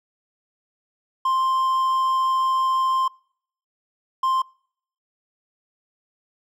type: tone bursts at uneven times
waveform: triangle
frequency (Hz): 1049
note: C6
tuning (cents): +4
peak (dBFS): -16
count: 2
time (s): 1.25-3.08 / 4.23-4.42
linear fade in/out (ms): 5
effects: noise-tail reverb RT60 0.6 s tail -26 dB re dry